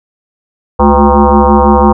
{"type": "tone with frequency modulation", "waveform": "sine", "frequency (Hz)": 360.5, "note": "F#4", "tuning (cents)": -45, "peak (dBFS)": -3, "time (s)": [0.79, 1.93], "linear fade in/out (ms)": 10, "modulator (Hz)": 143, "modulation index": 5, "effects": []}